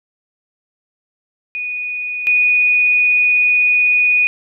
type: tone pair in turn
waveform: sine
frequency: 2471 / 2471 Hz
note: D#7 / D#7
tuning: -13 / -13 cents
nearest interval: unison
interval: 0 cents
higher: neither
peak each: -20 / -10 dBFS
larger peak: second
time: 1.55-2.27 / 2.27-4.27 s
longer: second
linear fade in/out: 0 ms
effects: none